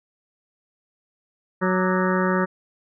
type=harmonic tone with a mistuned harmonic; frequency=185 Hz; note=F#3; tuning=in tune; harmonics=1 / 2 / 3 / 5 / 6 / 7 / 8 / 9 / 10; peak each=-22 / -25 / -27 / -29 / -30 / -30 / -31 / -32 / -32 dBFS; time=1.61-2.46 s; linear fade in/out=20 ms; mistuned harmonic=6; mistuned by=+93 cents; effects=none